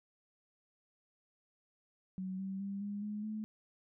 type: tone with pitch steps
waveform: sine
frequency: 187.4 / 192.67 / 198.09 / 203.7 / 209.4 / 215.3 Hz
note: F#3 / G3 / G3 / G#3 / G#3 / A3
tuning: +22 / -30 / +18 / -33 / +15 / -37 cents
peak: -37 dBFS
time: 2.18-3.44 s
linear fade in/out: 0 ms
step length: 210 ms
effects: none